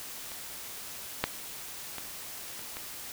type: clicks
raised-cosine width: 0.3 ms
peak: -26 / -9 / -21 / -27 / -23 dBFS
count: 5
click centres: 0.318 / 1.24 / 1.983 / 2.593 / 2.769 s
effects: white hiss -42 dBFS RMS until 3.12 s